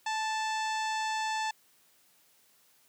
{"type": "harmonic tone with a mistuned harmonic", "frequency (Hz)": 880, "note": "A5", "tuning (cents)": 0, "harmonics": [1, 2, 3, 4, 5, 6, 7, 8, 9], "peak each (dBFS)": [-31, -37, -41, -43, -45, -47, -48, -49, -50], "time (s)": [0.06, 1.51], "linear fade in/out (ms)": 5, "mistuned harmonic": 1, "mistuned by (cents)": -17, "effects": ["white hiss -65 dBFS RMS until 2.88 s", "high-pass 100 Hz 12 dB/octave"]}